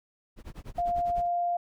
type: noise with tremolo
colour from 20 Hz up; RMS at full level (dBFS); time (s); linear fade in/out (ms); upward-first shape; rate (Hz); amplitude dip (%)
brown; -38; 0.36-1.28; 50; sine; 10; 100
type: tone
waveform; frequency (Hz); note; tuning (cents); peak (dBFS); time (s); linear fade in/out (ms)
sine; 698.5; F5; 0; -25; 0.78-1.57; 5
effects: none